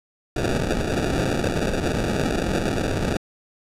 white noise with sample-and-hold, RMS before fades -23 dBFS, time 0.36-3.17 s, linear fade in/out 5 ms, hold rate 1050 Hz, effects low-pass 9000 Hz 12 dB/octave

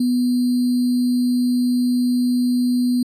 sine tone with sample-and-hold, 246.9 Hz, B3, in tune, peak -15 dBFS, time 0-3.03 s, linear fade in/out 5 ms, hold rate 4410 Hz, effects resampled to 32000 Hz

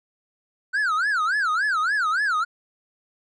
triangle tone with vibrato, 1458 Hz, F#6, 26 cents flat, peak -18 dBFS, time 0.73-2.45 s, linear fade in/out 20 ms, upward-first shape sine, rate 3.5 Hz, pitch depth 290 cents each way, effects resampled to 22050 Hz

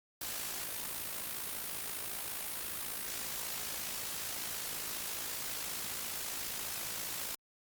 white noise with amplitude modulation, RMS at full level -37 dBFS, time 0.21-7.35 s, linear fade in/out 5 ms, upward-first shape sine, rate 54.7 Hz, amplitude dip 50%, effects Opus 48 kbps

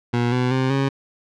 20% pulse tone with pitch steps, 120 / 125.31 / 130.86 / 136.65 Hz, B2 / B2 / C3 / C#3, -49 / +26 / +1 / -24 cents, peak -13 dBFS, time 0.13-0.89 s, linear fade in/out 10 ms, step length 190 ms, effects low-pass 4000 Hz 12 dB/octave

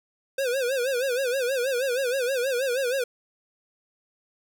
square tone with vibrato, 513 Hz, C5, 34 cents flat, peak -24 dBFS, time 0.38-3.04 s, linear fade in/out 5 ms, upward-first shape sine, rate 6.3 Hz, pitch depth 130 cents each way, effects none

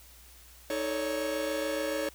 45% pulse tone cluster, 312.7 / 435.6 / 554 / 581 Hz, D#4 / A4 / C#5 / D5, +9 / -17 / -1 / -19 cents, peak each -36 / -38 / -32 / -40 dBFS, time 0.7-2.09 s, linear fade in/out 2 ms, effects added 60 Hz sine -55 dBFS peak until 2.14 s + white hiss -55 dBFS RMS until 2.14 s

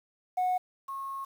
sine tone pair in turn, 733 / 1087.5 Hz, F#5 / C#6, -16 / -33 cents, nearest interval perfect fifth, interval 683 cents, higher second, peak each -23 / -34 dBFS, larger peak first, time 0.37-0.58 / 0.88-1.25 s, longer second, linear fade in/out 10 ms, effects tanh soft clip ceiling -23 dBFS + 9-bit

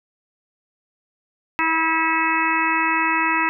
harmonic tone with a mistuned harmonic, 323.9 Hz, E4, 30 cents flat, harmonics 1 / 3 / 4 / 5 / 6 / 7 / 8, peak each -27 / -22 / -25 / -28 / -24 / -28 / -24 dBFS, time 1.59-3.49 s, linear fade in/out 0 ms, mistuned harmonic 7, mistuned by -60 cents, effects none

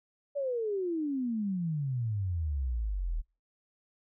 sine exponential sweep, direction down, 582 to 37.63 Hz, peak -29 dBFS, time 0.35-3.22 s, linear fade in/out 20 ms, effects noise-tail reverb RT60 0.3 s tail -26 dB re dry

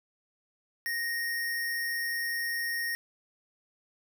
sine tone with sample-and-hold, 1864.7 Hz, A#6, in tune, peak -29 dBFS, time 0.86-2.95 s, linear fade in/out 0 ms, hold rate 7350 Hz, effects none

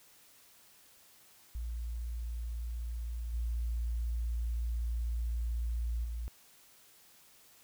sine tone with level steps, 58 Hz, A#1, 8 cents flat, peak -35 / -31 / -35 dBFS, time 1.55-6.28 s, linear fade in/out 0 ms, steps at 3.33 / 6.04 s, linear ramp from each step 10 ms, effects white hiss -61 dBFS RMS until 7.63 s

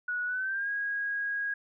sine tone with pitch glide, 1464 to 1643.3 Hz, F#6 to G#6, -19 to -19 cents, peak -29 dBFS, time 0.08-1.54 s, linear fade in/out 5 ms, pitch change +200 cents, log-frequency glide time 0.26-0.7 s, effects none

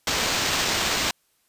white noise with sample-and-hold, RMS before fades -24 dBFS, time 0.07-1.11 s, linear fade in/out 2 ms, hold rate 11025 Hz, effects white hiss -67 dBFS RMS until 1.48 s + resampled to 32000 Hz

